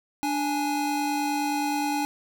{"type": "tone pair together", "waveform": "square", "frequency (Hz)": [293.7, 831.5], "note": ["D4", "G#5"], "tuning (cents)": [0, 2], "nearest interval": "octave + tritone", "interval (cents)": 1802, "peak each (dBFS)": -28, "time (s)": [0.23, 2.05], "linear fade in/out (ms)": 0, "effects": []}